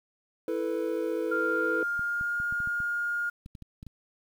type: chord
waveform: triangle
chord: E suspended fourth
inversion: none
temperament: just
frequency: 329.6 / 439.5 / 494.4 Hz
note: E4 / A4 / B4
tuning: 0 / -2 / +2 cents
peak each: -30 dBFS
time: 0.48-1.83 s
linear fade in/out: 2 ms
type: tone with pitch glide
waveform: sine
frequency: 1396.9 to 1419.7 Hz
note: F6 to F6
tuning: 0 to +28 cents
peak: -27 dBFS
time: 1.31-3.3 s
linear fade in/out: 10 ms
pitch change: +28 cents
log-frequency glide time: 1.45-2.41 s
type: clicks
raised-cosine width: 5 ms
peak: -31 dBFS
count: 12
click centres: 1.994 / 2.211 / 2.401 / 2.525 / 2.603 / 2.674 / 2.803 / 3.461 / 3.552 / 3.623 / 3.829 / 3.867 s
effects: 9-bit